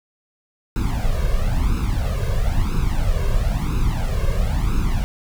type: noise with flanger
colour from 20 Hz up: brown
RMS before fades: -19 dBFS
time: 0.76-5.04 s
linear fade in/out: 0 ms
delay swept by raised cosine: 0.77 to 1.87 ms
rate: 1 Hz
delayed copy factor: +0.95
effects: none